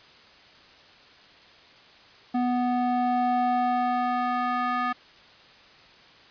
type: tone with band-pass filter sweep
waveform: square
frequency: 246.9 Hz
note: B3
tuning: in tune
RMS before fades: -25 dBFS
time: 2.34-4.93 s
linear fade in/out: 10 ms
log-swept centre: 490 to 1300 Hz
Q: 2.1
effects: white hiss -52 dBFS RMS until 6.3 s + resampled to 11025 Hz